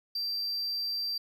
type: tone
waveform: triangle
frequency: 4699 Hz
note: D8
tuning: in tune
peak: -29 dBFS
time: 0.15-1.18 s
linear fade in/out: 5 ms
effects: none